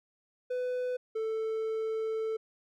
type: tone pair in turn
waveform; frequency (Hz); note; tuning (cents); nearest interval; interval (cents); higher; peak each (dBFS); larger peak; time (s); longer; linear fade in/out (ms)
triangle; 500 / 442.1; B4 / A4; +21 / +8; major second; 213; first; -28; neither; 0.5-0.97 / 1.15-2.37; second; 10
effects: none